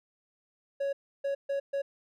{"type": "tone bursts at uneven times", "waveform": "triangle", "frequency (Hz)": 556, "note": "C#5", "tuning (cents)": 5, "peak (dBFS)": -26, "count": 4, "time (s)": [[0.8, 0.93], [1.24, 1.35], [1.49, 1.6], [1.73, 1.82]], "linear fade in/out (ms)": 10, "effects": []}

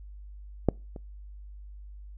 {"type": "clicks", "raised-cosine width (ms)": 2, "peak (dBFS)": [-7, -27], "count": 2, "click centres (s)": [0.687, 0.962], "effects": ["noise-tail reverb RT60 0.3 s tail -26 dB re dry", "added 50 Hz sine -42 dBFS peak until 2.17 s"]}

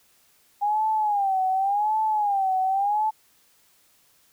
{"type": "tone with vibrato", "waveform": "sine", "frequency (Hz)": 810, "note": "G#5", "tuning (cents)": -43, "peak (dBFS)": -20, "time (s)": [0.61, 3.11], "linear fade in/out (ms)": 20, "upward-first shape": "sine", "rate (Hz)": 0.89, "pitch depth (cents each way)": 130, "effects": ["white hiss -61 dBFS RMS until 4.32 s"]}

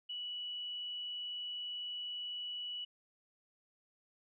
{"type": "tone", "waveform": "sine", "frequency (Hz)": 2946, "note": "F#7", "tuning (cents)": -8, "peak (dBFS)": -39, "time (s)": [0.09, 2.85], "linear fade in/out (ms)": 10, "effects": []}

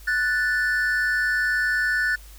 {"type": "tone pair together", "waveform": "triangle", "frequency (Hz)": [1480, 1760], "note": ["F#6", "A6"], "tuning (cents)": [0, 0], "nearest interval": "minor third", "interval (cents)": 300, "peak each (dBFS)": -21, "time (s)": [0.07, 2.16], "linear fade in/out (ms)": 10, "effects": ["added 50 Hz sine -42 dBFS peak until 2.38 s", "white hiss -50 dBFS RMS until 2.38 s"]}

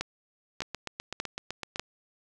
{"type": "two click trains", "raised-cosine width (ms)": 0.2, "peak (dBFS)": [-13, -17], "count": [4, 10], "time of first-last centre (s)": [[0.01, 1.796], [0.62, 1.759]], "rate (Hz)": [1.68, 7.9], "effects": []}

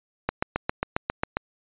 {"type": "click train", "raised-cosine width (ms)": 0.5, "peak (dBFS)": -8, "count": 9, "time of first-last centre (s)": [0.29, 1.37], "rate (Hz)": 7.41, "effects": ["resampled to 8000 Hz"]}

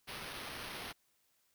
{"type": "noise with sample-and-hold", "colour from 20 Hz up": "white", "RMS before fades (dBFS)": -45, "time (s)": [0.07, 0.93], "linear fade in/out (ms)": 20, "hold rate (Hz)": 7350, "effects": ["white hiss -75 dBFS RMS until 1.54 s"]}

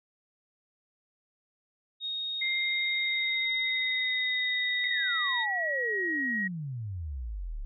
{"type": "tone", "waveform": "sine", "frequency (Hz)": 3731, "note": "A#7", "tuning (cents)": 1, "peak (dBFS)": -31, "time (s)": [2, 5.46], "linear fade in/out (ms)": 50}
{"type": "tone with pitch glide", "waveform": "sine", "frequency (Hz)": [2104, 1896.2], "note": ["C7", "A#6"], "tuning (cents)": [9, 29], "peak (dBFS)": -28, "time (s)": [2.41, 6.48], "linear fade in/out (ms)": 10, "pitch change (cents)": -180, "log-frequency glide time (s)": [2.97, 6]}
{"type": "exponential sweep", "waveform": "sine", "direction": "down", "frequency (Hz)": [2125, 32.7], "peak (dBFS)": -33, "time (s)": [4.84, 7.65], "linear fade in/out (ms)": 0}
{"effects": []}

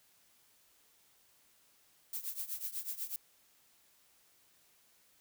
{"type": "noise with tremolo", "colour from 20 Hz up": "violet", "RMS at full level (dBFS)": -37, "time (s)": [2.13, 3.16], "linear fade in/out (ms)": 0, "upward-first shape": "triangle", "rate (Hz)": 8.1, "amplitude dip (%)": 90, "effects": ["white hiss -68 dBFS RMS until 5.2 s"]}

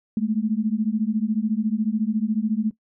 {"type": "beating tone pair", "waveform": "sine", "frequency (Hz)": [210, 224], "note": ["G#3", "A3"], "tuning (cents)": [19, 31], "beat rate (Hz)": 14, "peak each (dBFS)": -23, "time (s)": [0.17, 2.71], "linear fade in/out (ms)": 2, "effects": ["noise-tail reverb RT60 0.1 s tail -18 dB re dry"]}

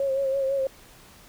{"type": "tone with vibrato", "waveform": "sine", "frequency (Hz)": 542, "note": "C#5", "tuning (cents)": -39, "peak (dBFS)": -22, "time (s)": [0, 0.67], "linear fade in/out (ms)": 2, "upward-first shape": "sine", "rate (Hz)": 6, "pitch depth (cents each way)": 39, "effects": ["pink hiss -51 dBFS RMS until 1.28 s"]}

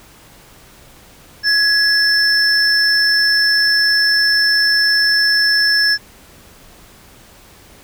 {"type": "tone pair together", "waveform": "sine", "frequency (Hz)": [1675, 5318], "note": ["G#6", "E8"], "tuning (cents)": [14, 14], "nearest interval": "octave + minor sixth", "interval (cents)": 2000, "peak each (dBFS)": -12, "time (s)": [1.43, 5.98], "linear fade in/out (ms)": 50, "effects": ["tanh soft clip ceiling -7 dBFS", "pink hiss -44 dBFS RMS until 7.83 s"]}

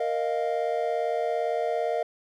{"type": "chord", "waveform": "triangle", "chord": "Bb suspended fourth", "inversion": "none", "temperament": "just", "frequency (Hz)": [466.2, 621.6, 699.2], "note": ["Bb4", "Eb5", "F5"], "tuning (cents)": [0, -2, 2], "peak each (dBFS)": -27, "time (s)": [0, 2.03], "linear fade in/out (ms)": 5, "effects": []}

